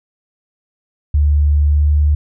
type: tone with pitch glide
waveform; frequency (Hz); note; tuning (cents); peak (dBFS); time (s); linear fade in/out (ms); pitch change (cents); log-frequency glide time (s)
sine; 73.42 to 74.14; D2 to D2; 0 to +17; -9; 1.14-2.15; 5; +17; 1.66-1.88
effects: none